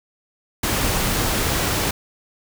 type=noise; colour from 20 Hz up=pink; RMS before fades=-21 dBFS; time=0.63-1.91 s; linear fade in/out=5 ms; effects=none